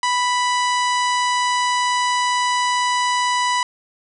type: harmonic tone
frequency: 987.8 Hz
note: B5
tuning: in tune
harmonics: 1 / 2 / 3 / 4 / 5 / 6 / 7 / 8 / 9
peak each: -18 / -24 / -28 / -30 / -32 / -34 / -35 / -36 / -37 dBFS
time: 0.03-3.63 s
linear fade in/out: 2 ms
effects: none